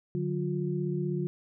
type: tone cluster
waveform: sine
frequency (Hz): 148.4 / 184.5 / 355.5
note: D3 / F#3 / F4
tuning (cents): +18 / -5 / +31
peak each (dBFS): -31 / -33 / -33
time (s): 0.15-1.27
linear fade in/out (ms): 0
effects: none